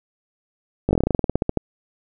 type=slowing click train; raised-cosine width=2 ms; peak=-5 dBFS; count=17; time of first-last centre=0.89-1.573 s; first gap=19 ms; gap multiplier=1.1; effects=none